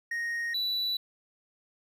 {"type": "tone pair in turn", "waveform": "triangle", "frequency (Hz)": [1866, 3954], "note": ["A#6", "B7"], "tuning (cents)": [1, 1], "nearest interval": "octave + minor second", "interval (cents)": 1300, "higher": "second", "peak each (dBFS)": [-28, -26], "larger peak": "second", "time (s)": [[0.11, 0.54], [0.54, 0.97]], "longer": "neither", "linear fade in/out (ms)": 5, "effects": []}